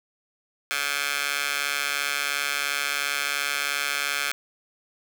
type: tone with high-pass filter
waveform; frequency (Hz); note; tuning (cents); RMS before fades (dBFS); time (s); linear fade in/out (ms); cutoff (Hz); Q
15% pulse; 142.9; D3; -47; -27; 0.71-4.32; 0; 1800; 1.4
effects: none